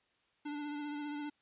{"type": "tone with vibrato", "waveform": "square", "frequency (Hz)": 293.7, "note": "D4", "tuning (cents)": 0, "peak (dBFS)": -39, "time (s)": [0.45, 1.3], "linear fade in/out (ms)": 10, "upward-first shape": "triangle", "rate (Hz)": 15, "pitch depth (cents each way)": 31, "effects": ["white hiss -74 dBFS RMS until 1.41 s", "resampled to 8000 Hz"]}